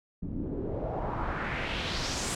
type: noise with low-pass filter sweep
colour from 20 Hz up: pink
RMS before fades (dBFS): -33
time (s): 0.22-2.35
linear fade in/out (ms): 5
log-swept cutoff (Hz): 200 to 8800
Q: 2.3
effects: none